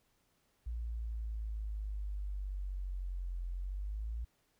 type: exponential two-way sweep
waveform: sine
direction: down then up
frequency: 58.27 to 43.65 to 58.27 Hz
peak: -36 dBFS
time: 0.66-4.25 s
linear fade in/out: 10 ms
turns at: 3.49 s
effects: pink hiss -75 dBFS RMS until 4.59 s